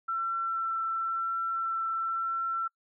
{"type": "tone with vibrato", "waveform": "sine", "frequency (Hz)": 1344, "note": "E6", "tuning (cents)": 33, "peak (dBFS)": -28, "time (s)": [0.08, 2.68], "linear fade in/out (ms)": 10, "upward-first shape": "triangle", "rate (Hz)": 0.97, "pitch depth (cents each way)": 10, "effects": ["noise-tail reverb RT60 0.1 s tail -24 dB re dry"]}